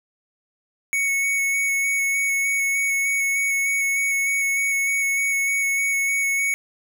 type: tone with vibrato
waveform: square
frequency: 2217 Hz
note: C#7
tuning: in tune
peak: -20 dBFS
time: 0.93-6.54 s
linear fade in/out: 0 ms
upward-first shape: square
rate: 3.3 Hz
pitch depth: 10 cents each way
effects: none